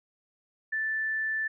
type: tone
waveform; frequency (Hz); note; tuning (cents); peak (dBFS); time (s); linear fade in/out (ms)
sine; 1760; A6; 0; -27; 0.72-1.48; 10
effects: none